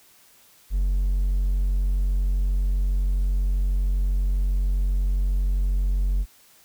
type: tone with hard clipping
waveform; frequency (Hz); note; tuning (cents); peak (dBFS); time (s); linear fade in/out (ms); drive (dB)
triangle; 46.25; F#1; 0; -20; 0.7-6.26; 50; 5
effects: white hiss -55 dBFS RMS until 6.64 s